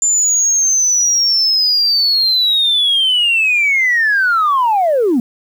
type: linear sweep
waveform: sine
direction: down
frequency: 7180 to 220 Hz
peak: -9 dBFS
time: 0.02-5.2 s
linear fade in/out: 2 ms
effects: tanh soft clip ceiling -7 dBFS + 7-bit